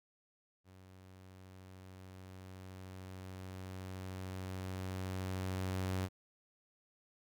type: tone with level ramp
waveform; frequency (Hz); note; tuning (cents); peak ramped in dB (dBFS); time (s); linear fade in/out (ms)
sawtooth; 93.6; F#2; +20; -53 to -30; 0.64-6.09; 50
effects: none